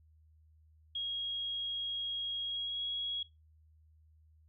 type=tone with pitch glide; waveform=sine; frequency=3283 to 3319 Hz; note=G#7 to G#7; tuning=-21 to -2 cents; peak=-34 dBFS; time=0.95-3.23 s; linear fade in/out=5 ms; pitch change=+19 cents; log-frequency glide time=2.43-2.83 s; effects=noise-tail reverb RT60 0.2 s tail -17 dB re dry + added 78 Hz sine -61 dBFS peak until 4.48 s